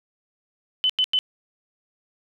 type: tone bursts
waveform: sine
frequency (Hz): 3025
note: F#7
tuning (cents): +38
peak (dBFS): -17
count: 3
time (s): 0.84-1.189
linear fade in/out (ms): 0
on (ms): 55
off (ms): 92
effects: none

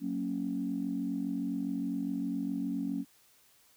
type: chord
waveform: sine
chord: F# major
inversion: none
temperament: equal with one note detuned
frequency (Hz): 185 / 229.9 / 277.2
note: F#3 / A#3 / C#4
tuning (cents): 0 / -24 / 0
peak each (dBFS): -37 / -36 / -33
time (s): 0-3.05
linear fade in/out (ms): 50
effects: tanh soft clip ceiling -22 dBFS + white hiss -64 dBFS RMS until 3.76 s

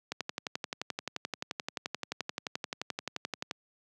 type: click train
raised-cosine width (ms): 0.2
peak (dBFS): -16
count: 40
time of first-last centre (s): 0.12-3.511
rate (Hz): 11.5
effects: high-pass 150 Hz 12 dB/octave

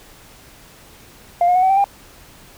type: tone with pitch steps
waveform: sine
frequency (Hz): 698 / 717.2 / 736.9 / 757.2 / 778.1 / 799.5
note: F5 / F5 / F#5 / F#5 / G5 / G5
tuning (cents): -1 / +46 / -7 / +40 / -13 / +34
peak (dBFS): -10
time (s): 1.41-1.842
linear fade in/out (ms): 2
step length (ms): 72
effects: tanh soft clip ceiling -8 dBFS + pink hiss -45 dBFS RMS until 2.57 s

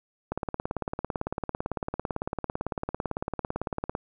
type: click train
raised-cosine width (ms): 1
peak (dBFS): -15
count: 66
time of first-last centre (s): 0.32-3.951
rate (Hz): 17.9
effects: none

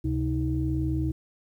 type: tone cluster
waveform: sine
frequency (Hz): 70.9 / 130.1 / 316.5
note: C#2 / C3 / D#4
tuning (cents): +40 / -9 / +30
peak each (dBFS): -28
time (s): 0.04-1.12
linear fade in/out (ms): 10
effects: tanh soft clip ceiling -15 dBFS + 10-bit

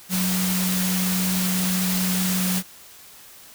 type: tone in noise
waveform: sine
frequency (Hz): 184.6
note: F#3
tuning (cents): -4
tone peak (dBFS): -22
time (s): 0.09-2.63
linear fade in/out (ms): 50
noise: white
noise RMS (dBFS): -26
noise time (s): 0.09-2.63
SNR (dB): +1
effects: white hiss -46 dBFS RMS until 3.54 s

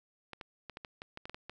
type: clicks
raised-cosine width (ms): 0.3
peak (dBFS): -27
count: 11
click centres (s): 0.333 / 0.412 / 0.697 / 0.771 / 0.848 / 1.019 / 1.174 / 1.255 / 1.296 / 1.345 / 1.496
effects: none

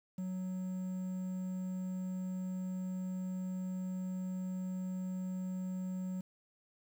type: tone with quantisation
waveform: triangle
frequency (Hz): 185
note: F#3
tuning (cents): 0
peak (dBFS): -34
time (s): 0.18-6.21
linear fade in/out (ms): 5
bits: 10
effects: none

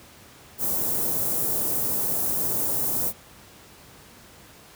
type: band-stop noise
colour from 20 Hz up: white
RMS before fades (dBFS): -25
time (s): 0.58-3.13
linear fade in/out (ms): 50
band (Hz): 610 to 12000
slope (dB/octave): 12
effects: pink hiss -49 dBFS RMS until 4.75 s + high-pass 60 Hz 12 dB/octave

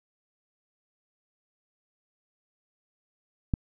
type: click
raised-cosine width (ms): 5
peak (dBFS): -12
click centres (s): 3.538
effects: none

